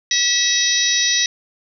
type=harmonic tone with a mistuned harmonic; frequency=648 Hz; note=E5; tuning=30 cents flat; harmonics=3 / 4 / 5 / 6 / 7 / 8 / 9; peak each=-22 / -28 / -29 / -19 / -27 / -23 / -20 dBFS; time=0.11-1.26 s; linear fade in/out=2 ms; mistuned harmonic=6; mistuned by=-28 cents; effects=none